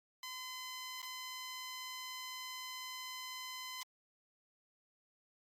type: tone with dropouts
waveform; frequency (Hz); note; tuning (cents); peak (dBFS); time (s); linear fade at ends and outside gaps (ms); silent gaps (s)
10% pulse; 1022; C6; -41; -35; 0.23-3.83; 2; 1.019-1.028
effects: AAC 48 kbps